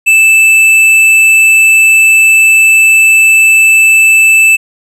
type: tone with hard clipping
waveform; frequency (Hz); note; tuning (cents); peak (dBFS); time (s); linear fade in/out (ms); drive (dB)
sine; 2637; E7; 0; -4; 0.06-4.57; 20; 8
effects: none